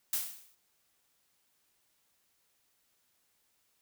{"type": "noise with exponential decay", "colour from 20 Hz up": "blue", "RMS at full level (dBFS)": -29, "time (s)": [0.13, 0.55], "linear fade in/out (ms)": 2, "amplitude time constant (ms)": 91, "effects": ["white hiss -74 dBFS RMS until 3.81 s"]}